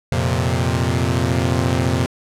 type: chord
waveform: sawtooth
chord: F suspended fourth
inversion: none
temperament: equal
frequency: 87.31 / 116.54 / 130.81 Hz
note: F2 / Bb2 / C3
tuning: 0 / 0 / 0 cents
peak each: -17 dBFS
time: 0.12-2.06 s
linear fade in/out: 0 ms
effects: low-pass 10000 Hz 12 dB/octave